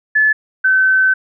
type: tone pair in turn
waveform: sine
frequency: 1728 / 1530.3 Hz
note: A6 / G6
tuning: -32 / -42 cents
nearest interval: major second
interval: 210 cents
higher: first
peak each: -9 dBFS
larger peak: neither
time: 0.15-0.33 / 0.64-1.14 s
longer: second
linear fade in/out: 10 ms
effects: none